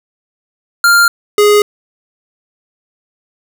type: tone pair in turn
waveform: square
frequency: 1396.9 / 415.3 Hz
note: F6 / G#4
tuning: 0 / 0 cents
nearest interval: octave + major sixth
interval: 2100 cents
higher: first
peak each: -6 dBFS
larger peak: neither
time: 0.84-1.08 / 1.38-1.62 s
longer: neither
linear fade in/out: 2 ms
effects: none